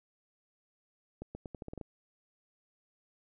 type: accelerating click train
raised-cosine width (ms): 2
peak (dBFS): -28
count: 9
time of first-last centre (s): 1.22-1.812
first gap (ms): 130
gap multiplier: 0.83
effects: none